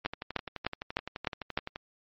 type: two click trains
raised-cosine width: 0.3 ms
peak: -11 / -20 dBFS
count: 6 / 21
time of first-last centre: 0.06-1.575 / 0.05-1.759 s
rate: 3.3 / 11.7 Hz
effects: low-pass 5000 Hz 12 dB/octave + MP3 32 kbps